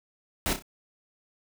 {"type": "noise with echo", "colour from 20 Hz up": "pink", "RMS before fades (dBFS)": -27, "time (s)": [0.46, 0.53], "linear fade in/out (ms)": 0, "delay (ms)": 31, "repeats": 3, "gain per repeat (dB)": -8, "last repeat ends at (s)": 0.623, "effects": []}